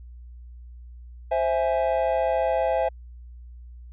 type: chord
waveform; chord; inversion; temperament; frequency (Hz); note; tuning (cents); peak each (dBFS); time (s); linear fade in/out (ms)
triangle; C augmented; none; equal with one note detuned; 525.1 / 659.3 / 830.6; C5 / E5 / G#5; +6 / 0 / 0; -23 / -22 / -25; 1.31-2.89; 10
effects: added 60 Hz sine -40 dBFS peak until 3.92 s + resampled to 8000 Hz